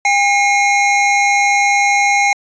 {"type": "tone pair together", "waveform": "square", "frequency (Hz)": [806, 2155], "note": ["G5", "C#7"], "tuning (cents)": [48, -49], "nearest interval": "octave + perfect fourth", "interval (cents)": 1703, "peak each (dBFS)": -14, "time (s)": [0.05, 2.33], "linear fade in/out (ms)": 2, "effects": ["resampled to 16000 Hz"]}